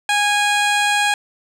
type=tone with low-pass filter; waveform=15% pulse; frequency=824 Hz; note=G#5; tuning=14 cents flat; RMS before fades=-17 dBFS; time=0.09-1.14 s; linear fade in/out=2 ms; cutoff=8600 Hz; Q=0.88; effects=none